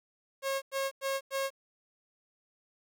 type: tone bursts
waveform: sawtooth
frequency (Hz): 543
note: C#5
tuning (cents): -36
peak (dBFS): -26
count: 4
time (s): 0.42-1.505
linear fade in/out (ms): 50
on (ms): 200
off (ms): 95
effects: 11-bit